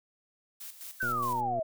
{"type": "noise with tremolo", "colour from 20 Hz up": "blue", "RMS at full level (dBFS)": -43, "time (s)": [0.6, 1.41], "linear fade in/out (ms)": 10, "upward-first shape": "square", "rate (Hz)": 4.8, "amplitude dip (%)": 65}
{"type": "exponential sweep", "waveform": "sine", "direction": "down", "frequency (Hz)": [1574, 622.3], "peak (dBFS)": -28, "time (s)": [1, 1.63], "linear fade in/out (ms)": 10}
{"type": "click train", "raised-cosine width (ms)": 2, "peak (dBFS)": -28, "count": 69, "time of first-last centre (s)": [1.03, 1.592], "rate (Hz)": 121}
{"effects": []}